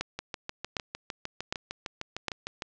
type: two click trains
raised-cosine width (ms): 0.2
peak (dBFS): -12 / -17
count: 4 / 17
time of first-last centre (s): 0.01-2.283 / 0.19-2.622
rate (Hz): 1.32 / 6.58
effects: low-pass 7000 Hz 12 dB/octave